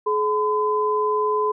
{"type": "tone pair together", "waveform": "sine", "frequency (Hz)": [424.7, 1014.2], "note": ["G#4", "B5"], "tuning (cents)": [39, 46], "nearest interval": "octave + minor third", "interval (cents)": 1507, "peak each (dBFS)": -21, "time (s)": [0.06, 1.52], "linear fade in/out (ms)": 10, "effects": []}